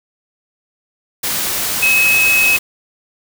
sine tone in noise, 2565 Hz, E7, 48 cents flat, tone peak -10 dBFS, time 1.82-2.57 s, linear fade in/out 10 ms, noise white, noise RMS -19 dBFS, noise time 1.23-2.59 s, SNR +6 dB, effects none

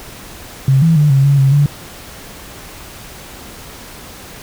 sine tone with pitch steps, 134.3 / 163.7 / 148.8 / 136.1 / 140.8 / 135.5 / 144.3 Hz, C3 / E3 / D3 / C#3 / C#3 / C#3 / D3, +46 / -12 / +23 / -31 / +27 / -39 / -30 cents, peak -7 dBFS, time 0.68-1.66 s, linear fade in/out 2 ms, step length 140 ms, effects pink hiss -34 dBFS RMS until 4.42 s

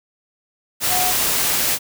sine tone in noise, 730 Hz, F#5, 24 cents flat, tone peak -21 dBFS, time 0.88-1.14 s, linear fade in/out 50 ms, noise white, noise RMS -19 dBFS, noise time 0.8-1.79 s, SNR -5 dB, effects none

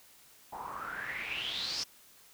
white noise with low-pass filter sweep, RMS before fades -38 dBFS, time 0.52-1.84 s, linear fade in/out 10 ms, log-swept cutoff 830 to 5400 Hz, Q 8.1, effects white hiss -59 dBFS RMS until 2.33 s

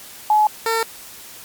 sine / 15% pulse tone pair in turn, 850 / 452.7 Hz, G#5 / A4, +40 / +49 cents, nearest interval major seventh, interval 1091 cents, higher first, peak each -11 dBFS, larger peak neither, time 0.3-0.47 / 0.66-0.83 s, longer neither, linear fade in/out 2 ms, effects white hiss -39 dBFS RMS until 1.44 s + MP3 96 kbps

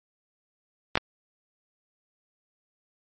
clicks, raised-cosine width 0.3 ms, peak -5 dBFS, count 2, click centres 0.955 / 0.974 s, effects MP3 32 kbps

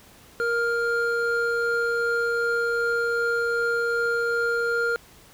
triangle tone pair together, 468.6 / 1403.2 Hz, A#4 / F6, +9 / +8 cents, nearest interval octave + perfect fifth, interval 1899 cents, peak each -23 / -22 dBFS, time 0.4-4.96 s, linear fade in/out 0 ms, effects pink hiss -51 dBFS RMS until 5.33 s

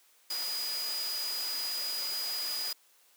sine tone in noise, 4926 Hz, D#8, 18 cents flat, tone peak -33 dBFS, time 0.3-2.73 s, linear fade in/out 5 ms, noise white, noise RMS -39 dBFS, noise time 0.3-2.73 s, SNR +3 dB, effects white hiss -64 dBFS RMS until 3.16 s + high-pass 400 Hz 12 dB/octave

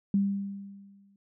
sine tone with exponential decay, 198.5 Hz, G3, 22 cents sharp, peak -20 dBFS, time 0.14-1.16 s, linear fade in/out 2 ms, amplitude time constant 220 ms, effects none

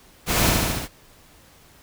pink noise with echo, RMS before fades -21 dBFS, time 0.26-0.53 s, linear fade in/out 50 ms, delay 71 ms, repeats 5, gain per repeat -2 dB, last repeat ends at 0.885 s, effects pink hiss -52 dBFS RMS until 1.82 s

